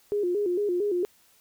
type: tone with vibrato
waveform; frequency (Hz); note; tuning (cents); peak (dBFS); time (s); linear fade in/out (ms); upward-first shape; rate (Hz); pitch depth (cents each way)
sine; 382.4; G4; -43; -23; 0.12-1.05; 0; square; 4.4; 130
effects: white hiss -61 dBFS RMS until 1.4 s